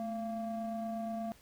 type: ring-modulated tone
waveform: triangle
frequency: 233.1 Hz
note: A#3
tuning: in tune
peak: -30 dBFS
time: 0-1.32 s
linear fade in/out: 0 ms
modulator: 452 Hz
effects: pink hiss -61 dBFS RMS until 1.41 s